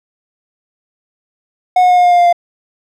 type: tone with pitch steps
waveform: triangle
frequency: 730 / 725 / 719.9 / 715 / 710 / 705.1 / 700.3 / 695.4 Hz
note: F#5 / F#5 / F#5 / F5 / F5 / F5 / F5 / F5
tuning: -24 / -35 / -48 / +41 / +28 / +16 / +5 / -8 cents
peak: -4 dBFS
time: 1.76-2.328 s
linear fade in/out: 5 ms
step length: 71 ms
effects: none